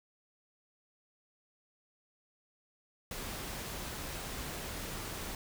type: noise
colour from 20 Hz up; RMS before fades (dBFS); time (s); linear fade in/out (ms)
pink; -41; 3.11-5.35; 2
effects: none